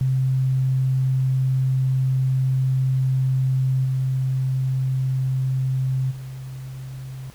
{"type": "tone with level steps", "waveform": "sine", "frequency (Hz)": 131.1, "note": "C3", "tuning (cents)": 4, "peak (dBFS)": [-17, -19, -31], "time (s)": [0.01, 7.3], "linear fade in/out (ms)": 0, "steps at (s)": [3.84, 6.1], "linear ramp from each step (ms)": 20, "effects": ["added 60 Hz sine -50 dBFS peak until 7.34 s", "pink hiss -49 dBFS RMS until 7.34 s"]}